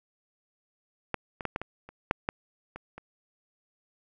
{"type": "clicks", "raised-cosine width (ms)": 0.5, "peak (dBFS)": [-13, -21, -14, -15, -20, -30, -8, -12, -25, -27], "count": 10, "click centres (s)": [1.143, 1.408, 1.453, 1.561, 1.616, 1.89, 2.111, 2.289, 2.76, 2.98], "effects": []}